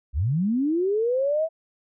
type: linear sweep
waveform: sine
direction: up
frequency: 56.2 to 660 Hz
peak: -20 dBFS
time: 0.13-1.49 s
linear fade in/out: 50 ms
effects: none

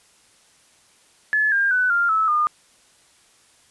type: tone with pitch steps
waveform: sine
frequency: 1719 / 1603.9 / 1496.5 / 1396.3 / 1302.8 / 1215.5 Hz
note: A6 / G6 / F#6 / F6 / E6 / D#6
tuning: -41 / +39 / +19 / -1 / -21 / -41 cents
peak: -16 dBFS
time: 1.33-2.47 s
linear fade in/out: 0 ms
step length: 190 ms
effects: white hiss -56 dBFS RMS until 3.7 s + resampled to 24000 Hz

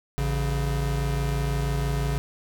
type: tone pair together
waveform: square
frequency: 55.37 / 140 Hz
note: A1 / C#3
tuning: +12 / +18 cents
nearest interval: octave + major third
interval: 1606 cents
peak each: -27 dBFS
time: 0.18-2.18 s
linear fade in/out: 0 ms
effects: none

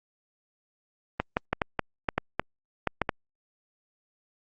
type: clicks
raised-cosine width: 0.5 ms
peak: -9 dBFS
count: 11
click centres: 1.2 / 1.369 / 1.53 / 1.618 / 1.793 / 2.088 / 2.18 / 2.396 / 2.873 / 3.017 / 3.092 s
effects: Opus 32 kbps

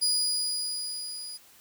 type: tone with level ramp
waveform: 30% pulse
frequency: 4908 Hz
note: D#8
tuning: 25 cents flat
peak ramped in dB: -19 to -35 dBFS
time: 0.01-1.38 s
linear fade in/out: 20 ms
effects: white hiss -56 dBFS RMS until 1.6 s

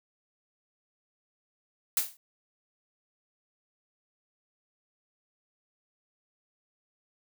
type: noise with exponential decay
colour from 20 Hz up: blue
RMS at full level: -22 dBFS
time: 1.97-2.17 s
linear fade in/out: 2 ms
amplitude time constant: 42 ms
effects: none

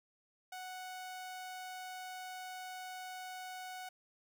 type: tone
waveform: sawtooth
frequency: 740 Hz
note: F#5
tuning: in tune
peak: -40 dBFS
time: 0.52-3.89 s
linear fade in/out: 5 ms
effects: none

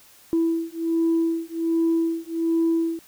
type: beating tone pair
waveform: sine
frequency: 329.6 / 330.9 Hz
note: E4 / E4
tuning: 0 / +7 cents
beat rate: 1.3 Hz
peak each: -22 dBFS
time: 0.33-2.99 s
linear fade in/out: 0 ms
effects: tanh soft clip ceiling -14 dBFS + white hiss -52 dBFS RMS until 3.07 s

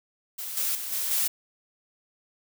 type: noise with level steps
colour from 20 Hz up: blue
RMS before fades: -35 / -27 / -34 / -29 / -25 dBFS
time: 0.38-1.28 s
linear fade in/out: 10 ms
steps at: 0.57 / 0.75 / 0.92 / 1.11 s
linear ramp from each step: 2 ms
effects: none

